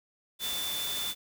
sine tone in noise, 3520 Hz, A7, in tune, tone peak -33 dBFS, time 0.39-1.15 s, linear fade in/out 50 ms, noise white, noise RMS -36 dBFS, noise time 0.39-1.15 s, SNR 0 dB, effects none

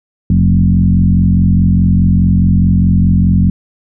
sine tone with frequency modulation, 133.4 Hz, C3, 34 cents sharp, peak -6 dBFS, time 0.3-3.5 s, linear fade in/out 2 ms, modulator 44.8 Hz, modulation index 1.9, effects none

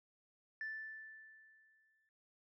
sine tone with exponential decay, 1760 Hz, A6, in tune, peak -38 dBFS, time 0.61-2.09 s, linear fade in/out 1 ms, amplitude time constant 320 ms, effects noise-tail reverb RT60 0.4 s tail -24 dB re dry + tanh soft clip ceiling -37 dBFS

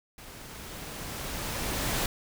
pink noise with level ramp, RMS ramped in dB -47 to -28 dBFS, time 0.18-2.06 s, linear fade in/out 2 ms, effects none

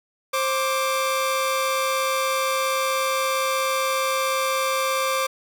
sawtooth tone pair together, 528.9 / 1174.7 Hz, C5 / D6, +19 / 0 cents, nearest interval octave + major second, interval 1381 cents, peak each -20 dBFS, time 0.33-5.27 s, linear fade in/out 10 ms, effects none

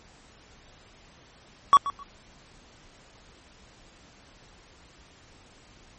triangle tone with echo, 1126 Hz, C#6, 27 cents sharp, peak -9 dBFS, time 1.73-1.77 s, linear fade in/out 0 ms, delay 130 ms, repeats 2, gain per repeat -15 dB, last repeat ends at 2.03 s, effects pink hiss -54 dBFS RMS until 5.98 s + MP3 32 kbps

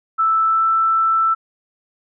sine tone with pitch glide, 1318.5 to 1326.9 Hz, E6 to E6, 0 to +11 cents, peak -13 dBFS, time 0.18-1.35 s, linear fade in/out 20 ms, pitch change +11 cents, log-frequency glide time 0.45-0.66 s, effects none

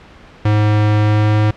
square tone with pitch glide, 105.7 to 106.44 Hz, G#2 to G#2, +31 to +43 cents, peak -11 dBFS, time 0.45-1.51 s, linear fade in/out 5 ms, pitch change +12 cents, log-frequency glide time 1.02-1.38 s, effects pink hiss -41 dBFS RMS until 1.56 s + low-pass 3000 Hz 12 dB/octave

